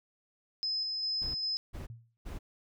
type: tone with tremolo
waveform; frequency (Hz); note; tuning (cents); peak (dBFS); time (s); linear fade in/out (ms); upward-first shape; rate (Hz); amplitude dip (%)
sine; 5100; D#8; +42; -30; 0.63-1.57; 0; square; 2.5; 25
type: noise bursts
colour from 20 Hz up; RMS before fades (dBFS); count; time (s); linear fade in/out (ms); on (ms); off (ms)
brown; -40; 3; 1.21-2.39; 20; 140; 380
type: tone with exponential decay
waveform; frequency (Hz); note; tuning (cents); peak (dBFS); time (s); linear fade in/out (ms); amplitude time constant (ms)
sine; 115.6; A#2; -14; -39; 1.9-2.17; 0; 57
effects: none